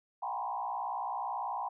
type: tone with frequency modulation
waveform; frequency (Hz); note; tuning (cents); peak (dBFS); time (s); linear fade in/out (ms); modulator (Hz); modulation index
sine; 883; A5; +6; -33; 0.22-1.69; 10; 59.1; 2.6
effects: none